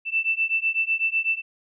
sine beating tone pair, 2658 / 2666 Hz, E7 / E7, +14 / +19 cents, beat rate 8 Hz, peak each -24 dBFS, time 0.05-1.42 s, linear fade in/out 50 ms, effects none

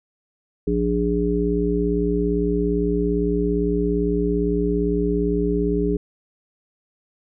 harmonic tone, 58.8 Hz, A#1, 16 cents sharp, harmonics 1 / 3 / 5 / 7, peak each -25 / -24 / -24 / -22 dBFS, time 0.67-5.97 s, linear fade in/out 5 ms, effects none

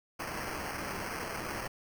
white noise with sample-and-hold, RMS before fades -38 dBFS, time 0.19-1.68 s, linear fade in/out 10 ms, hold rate 3675 Hz, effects none

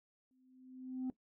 sine tone with exponential growth, 257.3 Hz, C4, 29 cents flat, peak -32 dBFS, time 0.31-1.1 s, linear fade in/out 1 ms, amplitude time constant 170 ms, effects noise-tail reverb RT60 0.1 s tail -18 dB re dry + tanh soft clip ceiling -34 dBFS

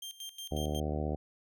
sawtooth tone with tremolo, 3177 Hz, G7, 23 cents sharp, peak -37 dBFS, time 0.02-0.8 s, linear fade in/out 5 ms, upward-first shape square, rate 5.5 Hz, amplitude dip 80%
harmonic tone, 75.4 Hz, D2, 46 cents sharp, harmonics 1 / 2 / 3 / 4 / 5 / 6 / 7 / 8 / 9 / 10, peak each -35 / -38 / -40 / -41 / -42 / -43 / -43 / -44 / -45 / -45 dBFS, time 0.51-1.16 s, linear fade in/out 10 ms
effects none

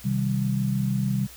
sine chord, C minor, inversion none, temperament just, 130.81 / 156.98 / 196.22 Hz, C3 / Eb3 / G3, 0 / +16 / +2 cents, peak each -25 / -31 / -25 dBFS, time 0.04-1.27 s, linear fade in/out 20 ms, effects added 60 Hz sine -49 dBFS peak until 1.36 s + white hiss -46 dBFS RMS until 1.36 s

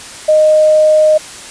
sine tone, 618 Hz, D#5, 12 cents flat, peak -5 dBFS, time 0.28-1.18 s, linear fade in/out 10 ms, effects white hiss -30 dBFS RMS until 1.5 s + resampled to 22050 Hz

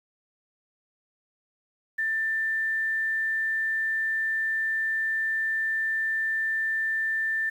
sine tone with quantisation, 1780 Hz, A6, 20 cents sharp, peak -24 dBFS, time 1.98-7.5 s, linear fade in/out 10 ms, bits 9, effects none

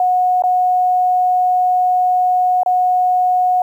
sine tone with dropouts, 730 Hz, F#5, 24 cents flat, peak -11 dBFS, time 0-3.62 s, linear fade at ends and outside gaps 2 ms, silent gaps 0.422-0.437 / 2.633-2.661 s, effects 8-bit

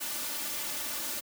white noise with comb filter, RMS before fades -35 dBFS, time 0-1.21 s, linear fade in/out 20 ms, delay 3.4 ms, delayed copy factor +0.7, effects high-pass 100 Hz 12 dB/octave

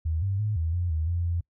sine tone with pitch steps, 80 / 97.7 / 106.2 / 81.3 / 88.1 / 79.1 / 86.2 / 85.6 Hz, D#2 / G2 / G#2 / E2 / F2 / D#2 / F2 / F2, +49 / -5 / +39 / -23 / +16 / +29 / -22 / -34 cents, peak -24 dBFS, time 0.05-1.41 s, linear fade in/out 10 ms, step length 170 ms, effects noise-tail reverb RT60 0.1 s tail -25 dB re dry

